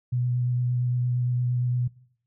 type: tone with vibrato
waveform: sine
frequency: 123.47 Hz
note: B2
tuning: in tune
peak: -22 dBFS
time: 0.12-1.88 s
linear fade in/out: 10 ms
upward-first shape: sine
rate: 8.7 Hz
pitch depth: 14 cents each way
effects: noise-tail reverb RT60 0.6 s tail -20 dB re dry